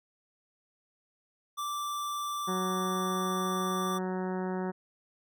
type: tone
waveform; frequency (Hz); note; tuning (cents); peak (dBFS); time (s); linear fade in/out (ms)
square; 1172; D6; -4; -33; 1.57-3.99; 20
type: harmonic tone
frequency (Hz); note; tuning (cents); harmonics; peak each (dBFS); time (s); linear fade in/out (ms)
185.3; F#3; +3; 1 / 2 / 3 / 4 / 5 / 6 / 7 / 8 / 9 / 10; -33 / -35 / -43 / -42 / -42 / -51 / -50 / -49 / -51 / -53; 2.47-4.72; 20
effects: none